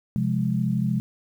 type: chord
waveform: sine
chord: F minor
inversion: second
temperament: equal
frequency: 130.81 / 174.61 / 207.7 Hz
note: C3 / F3 / Ab3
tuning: 0 / 0 / 0 cents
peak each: -25 / -26 / -25 dBFS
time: 0.16-1 s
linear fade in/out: 0 ms
effects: 9-bit